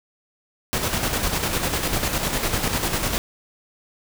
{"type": "noise with tremolo", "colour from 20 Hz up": "pink", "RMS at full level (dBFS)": -22, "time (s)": [0.73, 3.18], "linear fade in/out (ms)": 0, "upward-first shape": "square", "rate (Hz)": 10, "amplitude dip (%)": 45, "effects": []}